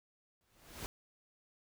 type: noise with exponential growth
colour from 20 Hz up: pink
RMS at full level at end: -41 dBFS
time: 0.41-0.86 s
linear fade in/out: 0 ms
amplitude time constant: 96 ms
effects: none